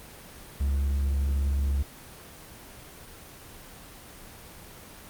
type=tone; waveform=triangle; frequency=69.3 Hz; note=C#2; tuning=in tune; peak=-21 dBFS; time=0.6-1.83 s; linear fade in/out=10 ms; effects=pink hiss -46 dBFS RMS until 5.09 s + Opus 24 kbps